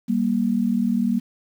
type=tone pair together; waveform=sine; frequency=196 / 236.1 Hz; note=G3 / A#3; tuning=0 / +22 cents; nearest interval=minor third; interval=322 cents; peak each=-22 / -20 dBFS; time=0.08-1.2 s; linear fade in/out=20 ms; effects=8-bit